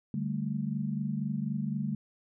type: chord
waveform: sine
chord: D suspended fourth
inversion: none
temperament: equal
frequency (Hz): 146.83 / 196 / 220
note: D3 / G3 / A3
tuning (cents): 0 / 0 / 0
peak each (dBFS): -34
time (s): 0.14-1.95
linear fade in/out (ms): 2
effects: none

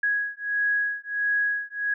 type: beating tone pair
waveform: sine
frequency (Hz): 1661.2 / 1662.7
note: G#6 / G#6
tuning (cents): 0 / +2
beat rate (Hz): 1.5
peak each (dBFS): -26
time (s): 0.03-1.94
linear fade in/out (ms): 5
effects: none

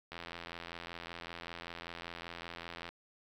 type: click train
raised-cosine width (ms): 0.3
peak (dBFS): -27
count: 237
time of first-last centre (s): 0.12-2.89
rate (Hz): 85.2
effects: 10-bit

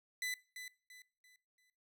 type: tone with echo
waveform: sawtooth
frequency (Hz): 2000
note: B6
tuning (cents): +21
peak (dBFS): -33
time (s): 0.22-0.34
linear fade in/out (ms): 2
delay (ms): 340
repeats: 4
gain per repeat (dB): -9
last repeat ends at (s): 1.7
effects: noise-tail reverb RT60 0.4 s tail -21 dB re dry

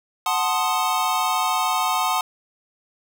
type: chord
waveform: square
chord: F# diminished seventh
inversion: none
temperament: equal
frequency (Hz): 740 / 880 / 1046.5 / 1244.5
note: F#5 / A5 / C6 / Eb6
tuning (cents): 0 / 0 / 0 / 0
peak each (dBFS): -26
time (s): 0.26-2.21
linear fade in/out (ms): 2
effects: none

